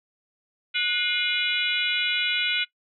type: harmonic tone with a mistuned harmonic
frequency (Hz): 490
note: B4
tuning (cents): -14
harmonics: 3 / 4 / 5 / 6 / 7 / 8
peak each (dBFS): -30 / -29 / -27 / -28 / -31 / -33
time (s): 0.74-2.65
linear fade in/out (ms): 20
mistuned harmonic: 4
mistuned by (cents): +140
effects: noise-tail reverb RT60 0.1 s tail -18 dB re dry